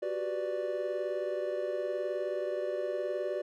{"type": "chord", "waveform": "triangle", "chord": "G major seventh", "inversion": "third", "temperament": "equal with one note detuned", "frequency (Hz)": [370, 389.1, 493.9, 587.3], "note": ["F#4", "G4", "B4", "D5"], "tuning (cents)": [0, -13, 0, 0], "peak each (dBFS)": [-35, -38, -37, -32], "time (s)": [0.02, 3.42], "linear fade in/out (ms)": 10, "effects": []}